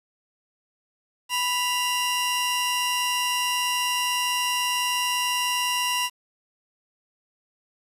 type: tone pair together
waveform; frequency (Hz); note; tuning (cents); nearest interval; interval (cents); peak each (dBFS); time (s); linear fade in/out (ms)
sawtooth; 987.8 / 2794; B5 / F7; 0 / 0; octave + tritone; 1800; -22; 1.29-6.1; 50
effects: resampled to 32000 Hz + 8-bit